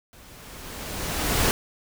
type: noise with level ramp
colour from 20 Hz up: pink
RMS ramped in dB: -50 to -20 dBFS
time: 0.13-1.51 s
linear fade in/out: 0 ms
effects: none